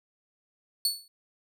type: tone with exponential decay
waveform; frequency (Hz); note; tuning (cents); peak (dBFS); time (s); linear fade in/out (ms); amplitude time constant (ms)
sawtooth; 4435; C#8; 0; -18; 0.85-1.08; 2; 50
effects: none